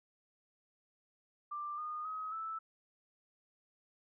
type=tone with pitch steps; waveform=sine; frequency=1183 / 1225.4 / 1269.4 / 1314.9 Hz; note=D6 / D#6 / D#6 / E6; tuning=+12 / -27 / +34 / -5 cents; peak=-38 dBFS; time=1.51-2.59 s; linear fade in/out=10 ms; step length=270 ms; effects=none